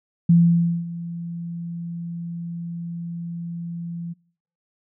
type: tone with ADSR envelope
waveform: sine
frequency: 170 Hz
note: F3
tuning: 46 cents flat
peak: -10 dBFS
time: 0.29-4.14 s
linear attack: 7 ms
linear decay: 550 ms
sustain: -18 dB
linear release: 21 ms
effects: noise-tail reverb RT60 0.6 s tail -26 dB re dry